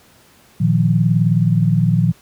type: chord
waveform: sine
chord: Bb suspended fourth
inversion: none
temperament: just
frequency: 116.54 / 155.39 / 174.81 Hz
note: Bb2 / Eb3 / F3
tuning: 0 / -2 / +2 cents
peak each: -16 dBFS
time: 0.6-2.12 s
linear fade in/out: 10 ms
effects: pink hiss -50 dBFS RMS until 2.21 s + high-pass 60 Hz 12 dB/octave